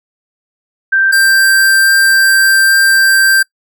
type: tone pair in turn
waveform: sine / square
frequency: 1568 / 1575.3 Hz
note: G6 / G6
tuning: 0 / +8 cents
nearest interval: unison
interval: 8 cents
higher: second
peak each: -7 dBFS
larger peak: neither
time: 0.92-1.12 / 1.12-3.43 s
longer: second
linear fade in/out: 10 ms
effects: noise-tail reverb RT60 0.1 s tail -23 dB re dry